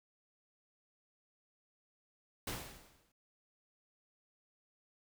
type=noise with exponential decay; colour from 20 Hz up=pink; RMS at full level=-38 dBFS; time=2.47-3.12 s; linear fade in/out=5 ms; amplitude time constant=140 ms; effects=none